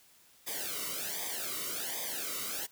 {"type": "noise with flanger", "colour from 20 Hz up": "white", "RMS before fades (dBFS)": -37, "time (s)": [0.46, 2.67], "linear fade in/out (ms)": 20, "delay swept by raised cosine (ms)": [0.71, 1.21], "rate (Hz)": 1.3, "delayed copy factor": -0.9, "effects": ["white hiss -62 dBFS RMS until 2.71 s"]}